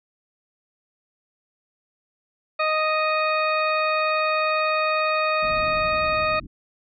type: harmonic tone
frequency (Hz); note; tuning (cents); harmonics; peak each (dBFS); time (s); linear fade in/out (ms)
622.3; D#5; 0; 1 / 2 / 3 / 4 / 6 / 7; -24 / -23 / -32 / -26 / -37 / -36; 2.59-6.4; 10
type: low-pass noise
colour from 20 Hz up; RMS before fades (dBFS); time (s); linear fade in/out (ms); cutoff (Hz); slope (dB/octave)
pink; -37; 5.42-6.47; 10; 320; 48
effects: none